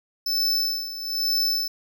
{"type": "tone with tremolo", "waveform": "square", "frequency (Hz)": 5274, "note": "E8", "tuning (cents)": 0, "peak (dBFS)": -20, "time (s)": [0.26, 1.68], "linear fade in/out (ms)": 5, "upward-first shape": "sine", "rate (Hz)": 1.1, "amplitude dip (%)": 75, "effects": []}